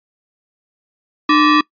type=ring-modulated tone; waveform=40% pulse; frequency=731 Hz; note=F#5; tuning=21 cents flat; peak=-5 dBFS; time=1.29-1.61 s; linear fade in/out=5 ms; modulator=429 Hz; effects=noise-tail reverb RT60 0.1 s tail -22 dB re dry + resampled to 11025 Hz